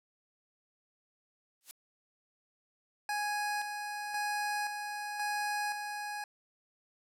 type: noise with exponential growth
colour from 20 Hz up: blue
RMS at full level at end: -39 dBFS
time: 1.61-1.71 s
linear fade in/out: 0 ms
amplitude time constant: 21 ms
type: tone with tremolo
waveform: 25% pulse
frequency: 830.6 Hz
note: G#5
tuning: in tune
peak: -28 dBFS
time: 3.09-6.24 s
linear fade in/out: 2 ms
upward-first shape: square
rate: 0.95 Hz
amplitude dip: 45%
effects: low-pass 12000 Hz 12 dB/octave